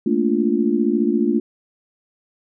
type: chord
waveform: sine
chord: Bb major seventh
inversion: third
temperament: just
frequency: 218.5 / 233.1 / 291.4 / 349.6 Hz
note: A3 / Bb3 / D4 / F4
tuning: -12 / 0 / -13 / +2 cents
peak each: -21 dBFS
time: 0.06-1.4 s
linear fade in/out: 5 ms
effects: none